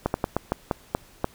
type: slowing click train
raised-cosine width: 1 ms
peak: -8 dBFS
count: 8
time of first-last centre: 0.06-1.244 s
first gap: 81 ms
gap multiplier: 1.24
effects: pink hiss -53 dBFS RMS until 1.34 s